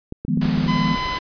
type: clicks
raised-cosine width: 3 ms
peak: -16 dBFS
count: 6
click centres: 0.124 / 0.25 / 0.374 / 0.455 / 0.576 / 0.664 s
type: chord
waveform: sine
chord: F half-diminished seventh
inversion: third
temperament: equal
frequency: 155.56 / 174.61 / 207.7 / 246.9 Hz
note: Eb3 / F3 / Ab3 / Cb4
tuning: 0 / 0 / 0 / 0 cents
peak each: -23 dBFS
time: 0.28-0.95 s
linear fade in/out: 5 ms
type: noise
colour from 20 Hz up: pink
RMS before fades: -30 dBFS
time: 0.41-1.19 s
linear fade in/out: 5 ms
type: tone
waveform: sawtooth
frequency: 1012 Hz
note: B5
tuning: 42 cents sharp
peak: -19 dBFS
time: 0.67-1.19 s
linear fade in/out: 20 ms
effects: resampled to 11025 Hz